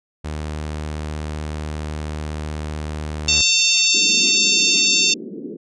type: tone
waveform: sawtooth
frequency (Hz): 76.3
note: D#2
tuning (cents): -33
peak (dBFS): -21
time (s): 0.24-3.42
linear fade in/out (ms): 10
type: harmonic tone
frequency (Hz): 902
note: A5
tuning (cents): +43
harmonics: 3 / 4 / 5 / 6 / 7 / 8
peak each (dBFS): -19 / -20 / -21 / -22 / -22 / -23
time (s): 3.28-5.14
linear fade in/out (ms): 5
type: band-pass noise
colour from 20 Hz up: white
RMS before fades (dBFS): -32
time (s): 3.94-5.57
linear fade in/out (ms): 10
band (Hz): 180 to 410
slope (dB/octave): 48
effects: resampled to 22050 Hz